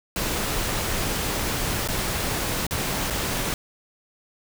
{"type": "noise with dropouts", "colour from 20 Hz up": "pink", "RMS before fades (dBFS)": -26, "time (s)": [0.16, 3.54], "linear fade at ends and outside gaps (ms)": 1, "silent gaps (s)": [[1.876, 1.886], [2.667, 2.709], [3.101, 3.106]], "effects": []}